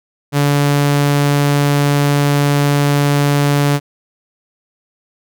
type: tone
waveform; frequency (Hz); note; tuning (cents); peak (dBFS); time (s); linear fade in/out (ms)
sawtooth; 143.6; D3; -39; -7; 0.32-3.8; 50
effects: none